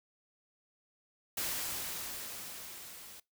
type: noise with level ramp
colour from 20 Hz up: white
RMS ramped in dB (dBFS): -35 to -51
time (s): 1.37-3.2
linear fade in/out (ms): 5
effects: noise-tail reverb RT60 0.2 s tail -22 dB re dry